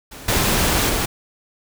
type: noise with level steps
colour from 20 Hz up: pink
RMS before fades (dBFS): -37 / -18 / -21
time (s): 0.11-1.06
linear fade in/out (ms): 10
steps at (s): 0.28 / 0.89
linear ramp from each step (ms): 5
effects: none